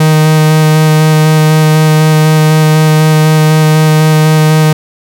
45% pulse tone with vibrato, 155.56 Hz, D#3, in tune, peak -4 dBFS, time 0-4.73 s, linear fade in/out 5 ms, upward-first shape square, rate 4 Hz, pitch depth 8 cents each way, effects none

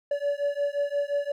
triangle beating tone pair, 570 / 575.7 Hz, C#5 / D5, +48 / -35 cents, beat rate 5.7 Hz, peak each -26 dBFS, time 0.11-1.32 s, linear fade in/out 5 ms, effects none

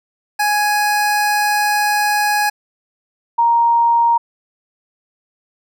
25% pulse / sine tone pair in turn, 833 / 935 Hz, G#5 / A#5, +5 / +5 cents, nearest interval major second, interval 200 cents, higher second, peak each -10 dBFS, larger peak neither, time 0.39-2.5 / 3.38-4.18 s, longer first, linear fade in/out 10 ms, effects none

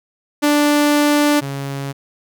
sawtooth tone pair in turn, 293.7 / 138.61 Hz, D4 / C#3, 0 / 0 cents, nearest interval octave + minor second, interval 1300 cents, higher first, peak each -8 / -19 dBFS, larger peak first, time 0.42-1.41 / 1.41-1.93 s, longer first, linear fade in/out 20 ms, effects none

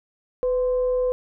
sine tone with frequency modulation, 502 Hz, B4, 28 cents sharp, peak -19 dBFS, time 0.43-1.12 s, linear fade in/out 0 ms, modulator 541 Hz, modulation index 0.21, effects none

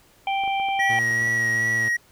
harmonic tone, 784 Hz, G5, in tune, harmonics 1 / 3 / 4, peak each -22 / -29 / -34 dBFS, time 0.27-0.99 s, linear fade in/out 2 ms
clicks, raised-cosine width 1 ms, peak -27 dBFS, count 10, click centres 0.437 / 0.477 / 0.599 / 0.687 / 0.792 / 0.934 / 1.111 / 1.22 / 1.274 / 1.386 s
triangle tone with vibrato, 1914 Hz, A#6, 45 cents sharp, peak -18 dBFS, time 0.79-1.97 s, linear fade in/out 10 ms, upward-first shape sine, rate 2.5 Hz, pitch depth 20 cents each way
sawtooth tone with pitch glide, 116.54 to 113.35 Hz, A#2 to A#2, 0 to -48 cents, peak -27 dBFS, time 0.89-1.89 s, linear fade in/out 10 ms, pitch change -48 cents, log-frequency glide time 1.04-1.74 s
effects pink hiss -56 dBFS RMS until 2.11 s

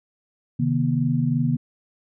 sine tone cluster, 132 / 155.2 / 239.8 Hz, C3 / D#3 / A#3, +16 / -4 / +49 cents, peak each -23 dBFS, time 0.59-1.57 s, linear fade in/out 10 ms, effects none

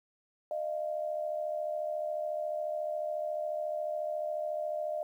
sine tone pair together, 610 / 684.1 Hz, D#5 / F5, -34 / -36 cents, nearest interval major second, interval 198 cents, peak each -33 / -37 dBFS, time 0.51-5.03 s, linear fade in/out 2 ms, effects 11-bit

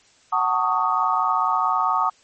sine chord, D# half-diminished seventh, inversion first, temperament just, 746.7 / 896 / 1120.1 / 1244.5 Hz, F#5 / A5 / C#6 / D#6, +16 / +31 / +18 / 0 cents, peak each -25 / -24 / -23 / -22 dBFS, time 0.32-2.1 s, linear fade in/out 10 ms, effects white hiss -56 dBFS RMS until 2.23 s + MP3 32 kbps

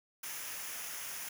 white noise with comb filter, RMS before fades -42 dBFS, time 0.23-1.29 s, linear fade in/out 5 ms, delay 0.24 ms, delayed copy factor -0.55, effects none

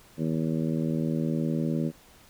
harmonic tone, 79.7 Hz, D#2, 42 cents sharp, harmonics 2 / 3 / 4 / 5 / 6 / 7, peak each -28 / -29 / -33 / -38 / -40 / -39 dBFS, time 0.17-1.92 s, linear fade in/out 50 ms, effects pink hiss -55 dBFS RMS until 2.29 s

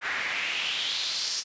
pink noise with band-pass filter sweep, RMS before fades -30 dBFS, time 0.01-1.44 s, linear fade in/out 50 ms, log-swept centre 1700 to 5500 Hz, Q 3.3, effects resampled to 16000 Hz

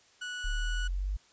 30% pulse tone, 1472 Hz, F#6, 9 cents flat, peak -33 dBFS, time 0.21-0.88 s, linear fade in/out 10 ms
sine exponential sweep, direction up, 35.07 to 51.5 Hz, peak -29 dBFS, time 0.44-1.17 s, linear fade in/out 10 ms
effects white hiss -62 dBFS RMS until 1.32 s + resampled to 16000 Hz

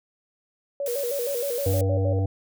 sine tone with vibrato, 520 Hz, C5, 11 cents flat, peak -25 dBFS, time 0.8-2.19 s, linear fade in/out 2 ms, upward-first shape square, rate 6.4 Hz, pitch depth 140 cents each way
blue noise, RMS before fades -34 dBFS, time 0.86-1.81 s, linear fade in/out 2 ms
harmonic tone, 96.8 Hz, G2, 21 cents flat, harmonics 1 / 3 / 5 / 7 / 8, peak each -21 / -32 / -34 / -38 / -42 dBFS, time 1.66-2.26 s, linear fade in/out 5 ms
effects none

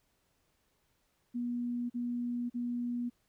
sine tone bursts, 241.5 Hz, B3, 39 cents flat, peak -32 dBFS, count 3, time 1.34-3.1 s, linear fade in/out 20 ms, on 560 ms, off 40 ms, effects pink hiss -75 dBFS RMS until 3.28 s

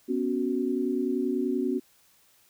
sine chord, B suspended second, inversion none, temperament equal, 246.9 / 277.2 / 370 Hz, B3 / C#4 / F#4, 0 / 0 / 0 cents, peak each -29 dBFS, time 0.08-1.8 s, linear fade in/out 20 ms, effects white hiss -62 dBFS RMS until 2.49 s

